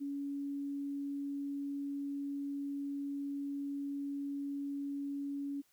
sine tone, 281.6 Hz, C#4, 27 cents sharp, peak -36 dBFS, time 0-5.62 s, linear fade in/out 20 ms, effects white hiss -72 dBFS RMS until 5.72 s

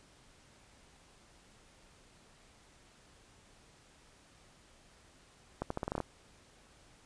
accelerating click train, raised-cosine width 1 ms, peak -20 dBFS, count 9, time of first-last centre 5.62-6.003 s, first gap 84 ms, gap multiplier 0.83, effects pink hiss -62 dBFS RMS until 7.05 s + resampled to 22050 Hz

